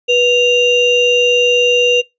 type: ring-modulated tone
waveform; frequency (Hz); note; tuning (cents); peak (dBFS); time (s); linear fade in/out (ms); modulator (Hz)
triangle; 1638; G#6; -24; -4; 0.08-2.02; 20; 1150
effects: noise-tail reverb RT60 0.2 s tail -24 dB re dry + resampled to 16000 Hz